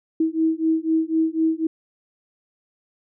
sine beating tone pair, 319.5 / 323.5 Hz, D#4 / E4, +46 / -32 cents, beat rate 4 Hz, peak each -21 dBFS, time 0.2-1.67 s, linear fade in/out 5 ms, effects none

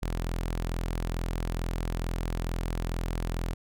sawtooth tone, 42.27 Hz, E1, 44 cents sharp, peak -25 dBFS, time 0.02-3.54 s, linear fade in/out 10 ms, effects none

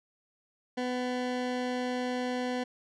20% pulse tone, 250 Hz, B3, 21 cents sharp, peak -25 dBFS, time 0.77-2.64 s, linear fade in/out 10 ms, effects low-pass 5000 Hz 12 dB/octave

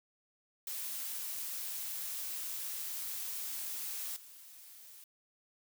blue noise with level steps, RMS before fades -40 / -54 dBFS, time 0.67-5.04 s, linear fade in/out 2 ms, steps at 4.16 s, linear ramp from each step 5 ms, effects none

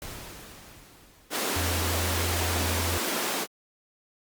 pink noise with exponential decay, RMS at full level -38 dBFS, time 0.02-2.51 s, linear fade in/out 1 ms, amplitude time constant 540 ms
pink high-pass noise, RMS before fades -29 dBFS, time 1.3-3.47 s, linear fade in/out 50 ms, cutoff 230 Hz, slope 24 dB/octave
sine tone, 85 Hz, F2, 46 cents flat, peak -28 dBFS, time 1.56-2.98 s, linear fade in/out 5 ms
effects Opus 48 kbps

